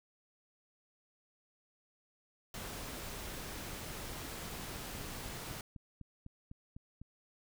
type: noise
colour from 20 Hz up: pink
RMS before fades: -44 dBFS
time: 2.54-5.61 s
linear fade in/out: 2 ms
type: click train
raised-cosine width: 5 ms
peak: -36 dBFS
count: 10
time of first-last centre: 4.76-7.016 s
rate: 3.99 Hz
effects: none